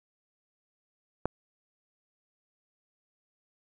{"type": "click", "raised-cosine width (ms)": 1, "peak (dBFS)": -13, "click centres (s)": 1.256, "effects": []}